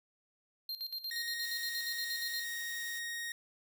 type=tone with tremolo; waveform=square; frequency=4186 Hz; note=C8; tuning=in tune; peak=-37 dBFS; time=0.69-2.44 s; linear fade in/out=2 ms; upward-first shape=square; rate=8.5 Hz; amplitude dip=75%
type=tone; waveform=sawtooth; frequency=1869 Hz; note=A#6; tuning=4 cents sharp; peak=-34 dBFS; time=1.11-3.32 s; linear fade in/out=2 ms
type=noise; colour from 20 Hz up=blue; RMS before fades=-49 dBFS; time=1.41-3 s; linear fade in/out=20 ms
effects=none